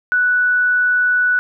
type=tone; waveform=sine; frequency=1480 Hz; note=F#6; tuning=in tune; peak=-12 dBFS; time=0.12-1.39 s; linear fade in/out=0 ms; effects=none